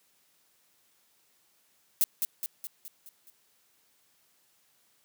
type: noise with echo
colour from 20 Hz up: violet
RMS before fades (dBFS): -23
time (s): 2.01-2.04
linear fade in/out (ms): 0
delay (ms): 210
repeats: 6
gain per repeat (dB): -5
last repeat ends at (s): 3.3
effects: white hiss -68 dBFS RMS until 5.04 s + high-pass 100 Hz 12 dB/octave